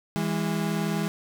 35% pulse tone pair together, 164.81 / 204.4 Hz, E3 / G#3, 0 / -27 cents, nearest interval major third, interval 373 cents, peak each -26 dBFS, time 0.16-1.08 s, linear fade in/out 0 ms, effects none

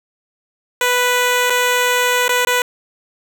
10% pulse tone with dropouts, 493.9 Hz, B4, in tune, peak -5 dBFS, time 0.81-2.62 s, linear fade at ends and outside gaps 2 ms, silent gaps 1.499-1.503 / 2.281-2.292 / 2.45-2.471 s, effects none

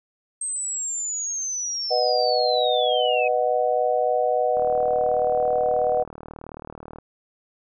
sine linear sweep, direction down, 8372 to 2506 Hz, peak -25 dBFS, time 0.41-3.28 s, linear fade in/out 5 ms
sine chord, B major, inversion none, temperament just, 493.9 / 617.4 / 740.8 Hz, B4 / D#5 / F#5, 0 / -14 / +2 cents, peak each -23 dBFS, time 1.9-6.04 s, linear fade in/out 20 ms
click train, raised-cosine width 1 ms, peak -23 dBFS, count 94, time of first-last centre 4.57-6.986 s, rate 38.5 Hz
effects none

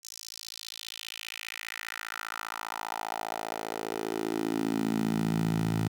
10% pulse tone with high-pass filter sweep, 55 Hz, A1, in tune, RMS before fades -33 dBFS, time 0.03-5.88 s, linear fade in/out 10 ms, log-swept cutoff 6100 to 120 Hz, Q 2.8, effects 9-bit

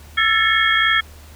sine tone cluster, 1332 / 1727 / 1790 / 2182 / 3270 Hz, E6 / A6 / A6 / C#7 / G#7, +18 / -33 / +29 / -28 / -28 cents, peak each -20 dBFS, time 0.17-1.01 s, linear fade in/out 10 ms, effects added 75 Hz sine -40 dBFS peak until 1.35 s + pink hiss -46 dBFS RMS until 1.35 s

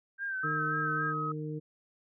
sine tone with vibrato, 1568 Hz, G6, in tune, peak -32 dBFS, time 0.18-1.14 s, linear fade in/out 50 ms, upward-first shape sine, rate 3.7 Hz, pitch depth 51 cents each way
sine tone with pitch glide, 1291 to 1269.6 Hz, E6 to D#6, -37 to +35 cents, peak -32 dBFS, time 0.43-1.32 s, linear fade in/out 5 ms, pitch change -28 cents, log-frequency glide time 0.88-1.08 s
harmonic tone, 153 Hz, D#3, 29 cents flat, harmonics 1 / 2 / 3, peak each -36 / -40 / -41 dBFS, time 0.43-1.6 s, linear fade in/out 20 ms
effects none

